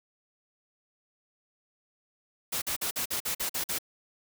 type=noise bursts; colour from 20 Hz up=white; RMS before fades=-31 dBFS; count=9; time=2.52-3.787 s; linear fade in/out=10 ms; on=99 ms; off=47 ms; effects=none